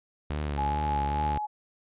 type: tone with vibrato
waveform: sawtooth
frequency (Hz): 72.8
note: D2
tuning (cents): -15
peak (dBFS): -25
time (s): 0.3-1.38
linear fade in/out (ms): 0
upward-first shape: triangle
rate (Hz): 2.4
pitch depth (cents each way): 75
type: tone with tremolo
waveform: sine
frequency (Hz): 844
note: G#5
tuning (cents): +28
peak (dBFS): -26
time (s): 0.57-1.47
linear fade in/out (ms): 20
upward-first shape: sine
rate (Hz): 3.3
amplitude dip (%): 30
effects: resampled to 8000 Hz